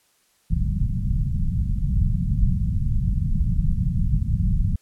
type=low-pass noise; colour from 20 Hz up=pink; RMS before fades=-21 dBFS; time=0.5-4.76 s; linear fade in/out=5 ms; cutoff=190 Hz; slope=48 dB/octave; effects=white hiss -63 dBFS RMS until 4.81 s + low-pass 12000 Hz 12 dB/octave